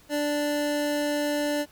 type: tone pair together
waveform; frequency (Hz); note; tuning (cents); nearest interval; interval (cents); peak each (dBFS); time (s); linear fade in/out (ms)
square; 293.7 / 586.9; D4 / D5; 0 / -1; octave; 1199; -28; 0.09-1.66; 50
effects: pink hiss -56 dBFS RMS until 1.71 s